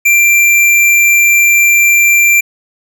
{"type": "tone", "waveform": "square", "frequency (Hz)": 2362, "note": "D7", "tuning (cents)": 9, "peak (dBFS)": -6, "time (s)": [0.05, 2.41], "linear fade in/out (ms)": 10, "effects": []}